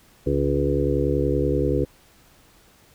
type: harmonic tone with a mistuned harmonic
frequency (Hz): 70.5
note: C#2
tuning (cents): +30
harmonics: 1 / 2 / 4 / 5 / 6 / 7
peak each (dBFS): -26 / -26 / -26 / -26 / -26 / -26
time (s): 0.26-1.85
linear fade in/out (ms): 10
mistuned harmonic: 1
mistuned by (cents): -29
effects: pink hiss -55 dBFS RMS until 2.94 s